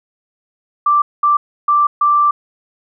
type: tone bursts at uneven times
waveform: sine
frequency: 1174.7 Hz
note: D6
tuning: in tune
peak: -9 dBFS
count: 4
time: 0.86-1.02 / 1.23-1.37 / 1.68-1.87 / 2.01-2.31 s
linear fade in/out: 5 ms
effects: none